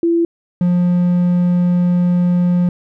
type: tone pair in turn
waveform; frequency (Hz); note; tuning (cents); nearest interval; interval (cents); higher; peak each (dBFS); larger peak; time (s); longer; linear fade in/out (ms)
sine / triangle; 337.3 / 177.03; E4 / F3; +40 / +24; major seventh; 1116; first; -11 / -9; second; 0.03-0.25 / 0.61-2.69; second; 2
effects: none